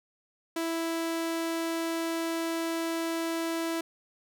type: tone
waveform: sawtooth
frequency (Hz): 330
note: E4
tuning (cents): +2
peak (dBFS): -25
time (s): 0.56-3.81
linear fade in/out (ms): 5
effects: none